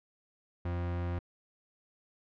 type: tone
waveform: 40% pulse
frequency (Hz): 87.31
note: F2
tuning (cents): 0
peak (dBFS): -31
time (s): 0.65-1.19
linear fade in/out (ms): 5
effects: low-pass 2000 Hz 12 dB/octave